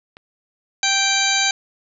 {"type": "click", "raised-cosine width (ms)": 0.3, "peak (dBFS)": -24, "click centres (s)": 0.169}
{"type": "harmonic tone", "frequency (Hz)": 784, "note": "G5", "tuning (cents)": 0, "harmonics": [1, 2, 3, 4, 5, 6, 8, 9], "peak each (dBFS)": [-25, -24, -22, -28, -22, -25, -24, -27], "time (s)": [0.83, 1.51], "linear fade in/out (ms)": 2}
{"effects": []}